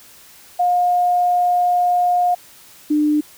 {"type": "tone pair in turn", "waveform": "sine", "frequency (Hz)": [713, 299.8], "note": ["F5", "D4"], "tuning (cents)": [36, 36], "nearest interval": "octave + minor third", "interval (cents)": 1500, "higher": "first", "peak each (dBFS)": -13, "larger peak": "neither", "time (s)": [[0.59, 2.35], [2.9, 3.21]], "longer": "first", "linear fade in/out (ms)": 10, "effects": ["white hiss -45 dBFS RMS until 3.37 s"]}